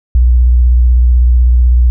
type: tone with vibrato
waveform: sine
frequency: 60.9 Hz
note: B1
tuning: 24 cents flat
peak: -4 dBFS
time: 0.15-1.9 s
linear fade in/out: 0 ms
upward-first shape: square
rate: 16 Hz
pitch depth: 42 cents each way
effects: none